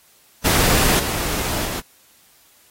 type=noise with level steps; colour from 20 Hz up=pink; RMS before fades=-17 / -24 / -27 dBFS; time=0.44-1.81 s; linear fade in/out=20 ms; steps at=0.99 / 1.65 s; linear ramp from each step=5 ms; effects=white hiss -54 dBFS RMS until 2.7 s + AAC 48 kbps